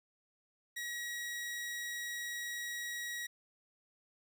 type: tone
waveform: sawtooth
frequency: 1909 Hz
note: A#6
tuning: 41 cents sharp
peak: -35 dBFS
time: 0.76-3.27 s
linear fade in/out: 10 ms
effects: none